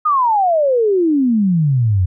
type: exponential sweep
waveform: sine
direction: down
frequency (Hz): 1262 to 87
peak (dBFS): -11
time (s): 0.05-2.06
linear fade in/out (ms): 10
effects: none